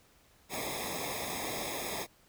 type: noise with comb filter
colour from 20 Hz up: pink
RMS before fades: -37 dBFS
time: 0.49-2.07 s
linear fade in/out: 50 ms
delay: 0.68 ms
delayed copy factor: -1
effects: pink hiss -64 dBFS RMS until 2.28 s